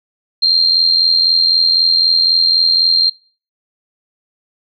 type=tone with amplitude modulation; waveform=sine; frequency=4186 Hz; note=C8; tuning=in tune; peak=-6 dBFS; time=0.42-3.1 s; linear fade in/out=10 ms; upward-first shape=sine; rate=83.9 Hz; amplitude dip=55%; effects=noise-tail reverb RT60 0.4 s tail -23 dB re dry